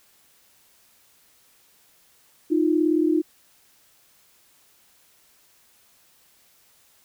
sine tone pair together, 311.1 / 349.2 Hz, D#4 / F4, 0 / 0 cents, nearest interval major second, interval 200 cents, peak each -19 / -22 dBFS, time 2.5-3.22 s, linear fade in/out 20 ms, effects white hiss -59 dBFS RMS until 7.04 s

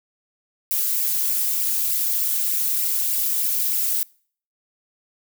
violet noise with flanger, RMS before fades -22 dBFS, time 0.71-4.03 s, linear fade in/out 0 ms, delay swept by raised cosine 0.38 to 4.38 ms, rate 3.3 Hz, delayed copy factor +0.9, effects noise-tail reverb RT60 0.5 s tail -25 dB re dry

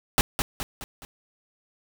pink noise with echo, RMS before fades -19 dBFS, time 0.18-0.21 s, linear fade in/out 0 ms, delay 210 ms, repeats 4, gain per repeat -6 dB, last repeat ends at 1.05 s, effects none

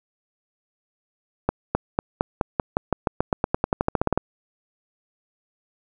accelerating click train, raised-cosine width 1 ms, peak -5 dBFS, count 22, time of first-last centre 1.49-4.176 s, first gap 260 ms, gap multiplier 0.92, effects none

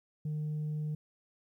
sine tone, 152 Hz, D#3, 40 cents flat, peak -30 dBFS, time 0.25-0.95 s, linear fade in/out 5 ms, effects tanh soft clip ceiling -31 dBFS + 12-bit

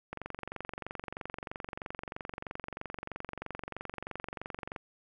click train, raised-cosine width 0.5 ms, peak -23 dBFS, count 108, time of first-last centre 0.13-4.762 s, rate 23.1 Hz, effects none

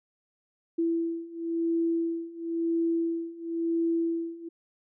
sine beating tone pair, 332.4 / 333.37 Hz, E4 / E4, +15 / +20 cents, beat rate 0.97 Hz, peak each -30 / -28 dBFS, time 0.78-4.49 s, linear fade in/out 10 ms, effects none

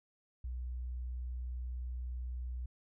sine tone, 61.74 Hz, B1, in tune, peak -37 dBFS, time 0.44-2.66 s, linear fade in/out 5 ms, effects none

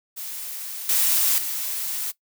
blue noise with level steps, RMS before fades -33 / -20 / -28 dBFS, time 0.16-2.12 s, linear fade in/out 20 ms, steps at 0.89 / 1.38 s, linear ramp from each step 2 ms, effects noise-tail reverb RT60 0.1 s tail -18 dB re dry

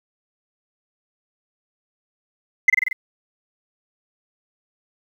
sine tone with echo, 2052 Hz, C7, 34 cents flat, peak -6 dBFS, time 2.68-2.7 s, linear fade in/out 5 ms, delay 46 ms, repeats 5, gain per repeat -3 dB, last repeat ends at 2.93 s, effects tanh soft clip ceiling -6 dBFS + 8-bit

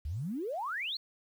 sine exponential sweep, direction up, 65.41 to 4435 Hz, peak -33 dBFS, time 0.05-0.97 s, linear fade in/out 5 ms, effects 10-bit

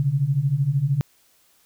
sine beating tone pair, 130.81 / 143.81 Hz, C3 / D3, 0 / -36 cents, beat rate 13 Hz, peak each -23 / -20 dBFS, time 0-1.01 s, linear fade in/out 0 ms, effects white hiss -60 dBFS RMS until 1.65 s

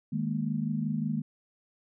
sine chord, D# suspended fourth, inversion none, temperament equal, 155.56 / 207.7 / 233.1 Hz, D#3 / G#3 / A#3, 0 / 0 / 0 cents, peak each -32 dBFS, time 0.12-1.22 s, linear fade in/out 10 ms, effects none

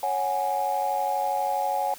sine chord, C# suspended fourth, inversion none, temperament just, 554.4 / 739.2 / 831.5 Hz, C#5 / F#5 / G#5, 0 / -2 / +2 cents, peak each -30 / -27 / -25 dBFS, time 0.03-1.94 s, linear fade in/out 2 ms, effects tanh soft clip ceiling -16 dBFS + white hiss -45 dBFS RMS until 1.98 s

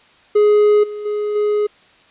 triangle tone with level steps, 418.1 Hz, G#4, 12 cents sharp, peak -7 / -23 / -16 / -12 dBFS, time 0.35-1.67 s, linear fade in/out 10 ms, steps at 0.83 / 1.05 / 1.35 s, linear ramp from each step 10 ms, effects white hiss -50 dBFS RMS until 2.1 s + resampled to 8000 Hz

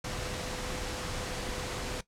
sine tone in noise, 502 Hz, B4, 28 cents sharp, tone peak -44 dBFS, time 0.04-2.01 s, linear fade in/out 5 ms, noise pink, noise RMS -36 dBFS, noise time 0.04-2.01 s, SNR -11 dB, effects noise-tail reverb RT60 0.1 s tail -17 dB re dry + low-pass 8000 Hz 12 dB/octave

